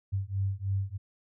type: beating tone pair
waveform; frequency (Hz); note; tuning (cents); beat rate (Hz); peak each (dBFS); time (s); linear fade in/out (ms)
sine; 96.1 / 99.3; G2 / G2; -34 / +23; 3.2; -31; 0.12-0.98; 20
effects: none